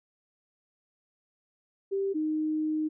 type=tone pair in turn; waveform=sine; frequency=392 / 309.7 Hz; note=G4 / D#4; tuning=0 / -8 cents; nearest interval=major third; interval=408 cents; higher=first; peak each=-26 dBFS; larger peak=neither; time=1.91-2.14 / 2.14-2.89 s; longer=second; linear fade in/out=20 ms; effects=none